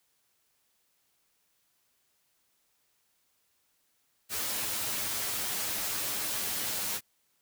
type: noise with comb filter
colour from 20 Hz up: white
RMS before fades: -33 dBFS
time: 4.29-7.01 s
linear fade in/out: 50 ms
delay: 9.6 ms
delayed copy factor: +0.65
effects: white hiss -73 dBFS RMS until 7.41 s